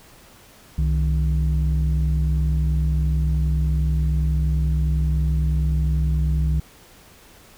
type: tone pair together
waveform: sine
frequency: 66.04 / 155.3 Hz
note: C2 / D#3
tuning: +17 / -3 cents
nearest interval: octave + minor third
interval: 1480 cents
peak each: -17 / -21 dBFS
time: 0.78-6.6 s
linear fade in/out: 5 ms
effects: tanh soft clip ceiling -13 dBFS + pink hiss -49 dBFS RMS until 7.57 s